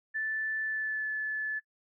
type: tone with pitch glide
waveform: sine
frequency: 1756 to 1731.8 Hz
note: A6 to A6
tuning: -4 to -28 cents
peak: -30 dBFS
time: 0.14-1.6 s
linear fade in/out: 20 ms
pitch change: -24 cents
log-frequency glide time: 0.62-1.08 s
effects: noise-tail reverb RT60 0.1 s tail -20 dB re dry